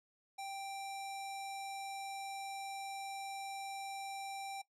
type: tone with low-pass filter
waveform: square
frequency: 785 Hz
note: G5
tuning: 2 cents sharp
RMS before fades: -44 dBFS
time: 0.38-4.62 s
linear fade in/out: 10 ms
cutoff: 10000 Hz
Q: 1.3
effects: noise-tail reverb RT60 0.1 s tail -17 dB re dry